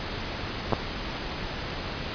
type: clicks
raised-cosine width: 1 ms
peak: -10 / -7 dBFS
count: 2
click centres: 0.724 / 0.733 s
effects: pink hiss -33 dBFS RMS until 2.14 s + resampled to 11025 Hz